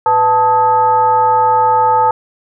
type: tone with frequency modulation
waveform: sine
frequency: 880 Hz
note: A5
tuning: in tune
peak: -8 dBFS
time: 0.06-2.11 s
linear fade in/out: 2 ms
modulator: 383 Hz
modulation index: 0.68
effects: none